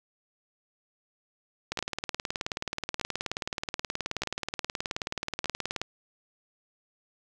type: two click trains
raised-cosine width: 0.2 ms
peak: -13 / -13 dBFS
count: 78 / 4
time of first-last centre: 1.72-5.816 / 1.79-5.457 s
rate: 18.8 / 0.818 Hz
effects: 9-bit